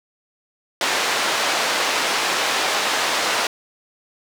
pink band-pass noise, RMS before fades -21 dBFS, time 0.81-3.47 s, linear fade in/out 2 ms, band 610 to 6000 Hz, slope 12 dB/octave, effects none

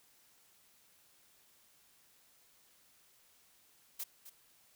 blue noise with echo, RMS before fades -40 dBFS, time 3.99-4.04 s, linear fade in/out 10 ms, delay 260 ms, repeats 1, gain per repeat -12 dB, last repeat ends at 4.3 s, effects white hiss -67 dBFS RMS until 4.75 s

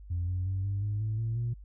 sine tone with pitch steps, 87.31 / 91.18 / 95.21 / 99.43 / 103.83 / 108.43 / 113.23 / 118.24 Hz, F2 / F#2 / G2 / G2 / G#2 / A2 / A#2 / A#2, 0 / -25 / -50 / +25 / 0 / -25 / -50 / +25 cents, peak -27 dBFS, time 0.1-1.54 s, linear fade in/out 10 ms, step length 180 ms, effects tanh soft clip ceiling -25 dBFS + added 50 Hz sine -45 dBFS peak until 1.64 s

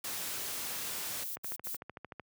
white noise, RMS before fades -38 dBFS, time 0.04-1.24 s, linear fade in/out 5 ms
violet noise bursts, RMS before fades -39 dBFS, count 3, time 1.23-1.768 s, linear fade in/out 10 ms, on 130 ms, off 74 ms
click train, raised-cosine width 0.5 ms, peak -28 dBFS, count 12, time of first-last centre 1.37-2.197 s, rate 13.3 Hz
effects high-pass 80 Hz 12 dB/octave

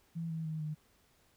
sine tone with pitch steps, 165.8 / 161.45 / 157.22 / 153.1 Hz, E3 / E3 / D#3 / D#3, +10 / -36 / +18 / -28 cents, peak -35 dBFS, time 0.15-0.75 s, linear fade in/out 20 ms, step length 150 ms, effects pink hiss -69 dBFS RMS until 1.36 s

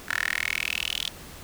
10% pulse tone with high-pass filter sweep, 40.14 Hz, E1, 45 cents flat, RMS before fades -29 dBFS, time 0.08-1.09 s, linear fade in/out 10 ms, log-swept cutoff 1600 to 3400 Hz, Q 5.8, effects pink hiss -44 dBFS RMS until 1.43 s

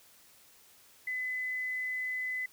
sine tone, 2014 Hz, B6, 33 cents sharp, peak -32 dBFS, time 1.07-2.46 s, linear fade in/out 5 ms, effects white hiss -60 dBFS RMS until 2.52 s

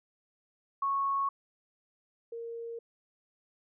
sine tone pair in turn, 1103 / 463.8 Hz, C#6 / A#4, -9 / -9 cents, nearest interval octave + minor third, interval 1500 cents, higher first, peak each -27 / -37 dBFS, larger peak first, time 0.82-1.29 / 2.32-2.79 s, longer neither, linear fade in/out 5 ms, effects none

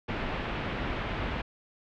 pink low-pass noise, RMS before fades -33 dBFS, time 0.08-1.42 s, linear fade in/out 10 ms, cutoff 3000 Hz, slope 24 dB/octave, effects none

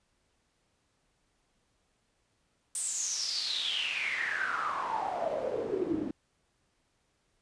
pink noise with band-pass filter sweep, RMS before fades -33 dBFS, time 2.75-6.11 s, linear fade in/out 2 ms, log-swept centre 8800 to 270 Hz, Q 9.1, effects pink hiss -74 dBFS RMS until 7.41 s + resampled to 22050 Hz

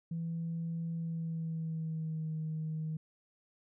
sine tone with pitch glide, 165.9 to 157.22 Hz, E3 to D#3, +11 to +18 cents, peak -33 dBFS, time 0.11-2.97 s, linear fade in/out 5 ms, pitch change -93 cents, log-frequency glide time 0.93-2.35 s, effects tanh soft clip ceiling -30 dBFS

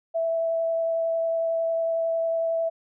sine tone with vibrato, 659.3 Hz, E5, in tune, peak -22 dBFS, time 0.14-2.7 s, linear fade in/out 20 ms, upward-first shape triangle, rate 11 Hz, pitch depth 9 cents each way, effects none

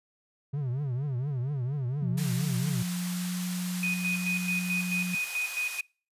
triangle tone with vibrato, 133.6 Hz, C3, 36 cents sharp, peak -26 dBFS, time 0.53-2.83 s, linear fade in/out 10 ms, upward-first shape triangle, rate 4.3 Hz, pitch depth 220 cents each way
sine tone with pitch glide, 174.61 to 180.04 Hz, F3 to F#3, 0 to -47 cents, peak -29 dBFS, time 2.02-5.15 s, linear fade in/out 5 ms, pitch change +53 cents, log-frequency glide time 2.4-3.37 s
white band-pass noise, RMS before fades -40 dBFS, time 2.17-5.81 s, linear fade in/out 10 ms, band 800 to 12000 Hz, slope 12 dB/octave
sine tone with tremolo, 2489 Hz, D#7, in tune, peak -27 dBFS, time 3.83-5.81 s, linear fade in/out 2 ms, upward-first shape square, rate 4.6 Hz, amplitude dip 65%
effects noise-tail reverb RT60 0.4 s tail -26 dB re dry + resampled to 32000 Hz

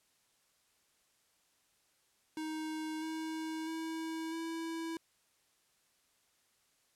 square tone with pitch steps, 313.2 / 318.1 / 323.1 / 328.2 Hz, D#4 / D#4 / E4 / E4, +11 / +38 / -35 / -8 cents, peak -38 dBFS, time 2.37-4.97 s, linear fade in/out 2 ms, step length 650 ms, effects white hiss -73 dBFS RMS until 6.95 s + low-pass 11000 Hz 12 dB/octave

